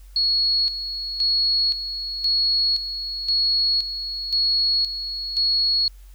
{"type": "tone with tremolo", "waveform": "sine", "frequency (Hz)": 4343, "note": "C#8", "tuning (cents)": -36, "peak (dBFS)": -17, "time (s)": [0.16, 5.88], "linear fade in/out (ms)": 2, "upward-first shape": "square", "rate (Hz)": 0.96, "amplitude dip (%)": 65, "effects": ["added 46 Hz sine -41 dBFS peak until 6.14 s", "white hiss -58 dBFS RMS until 6.14 s"]}